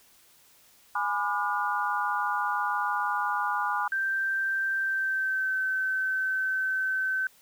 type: chord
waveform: sine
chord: G# diminished seventh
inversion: none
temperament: just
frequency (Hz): 830.6 / 996.7 / 1196.1 / 1435.3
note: G#5 / B5 / D6 / F6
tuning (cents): 0 / +16 / +31 / +47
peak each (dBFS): -31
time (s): 0.95-3.88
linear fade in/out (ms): 5
type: tone with pitch glide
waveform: sine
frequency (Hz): 1568 to 1534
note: G6 to G6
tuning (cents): 0 to -38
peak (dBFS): -25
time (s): 3.92-7.27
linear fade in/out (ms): 2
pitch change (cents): -38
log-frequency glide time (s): 4.8-5.56
effects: white hiss -59 dBFS RMS until 7.41 s